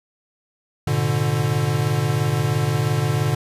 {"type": "chord", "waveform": "square", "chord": "G# diminished", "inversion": "none", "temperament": "equal with one note detuned", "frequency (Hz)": [103.83, 120.86, 146.83], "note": ["G#2", "B2", "D3"], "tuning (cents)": [0, -37, 0], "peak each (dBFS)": [-26, -23, -22], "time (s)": [0.87, 3.35], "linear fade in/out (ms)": 5, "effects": ["resampled to 32000 Hz"]}